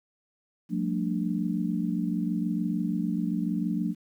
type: tone cluster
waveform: sine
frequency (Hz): 179.2 / 200 / 225.9 / 294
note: F3 / G3 / A3 / D4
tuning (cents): +45 / +35 / +46 / +2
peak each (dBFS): -29 / -36 / -30 / -32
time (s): 0.69-3.95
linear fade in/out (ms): 50
effects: 10-bit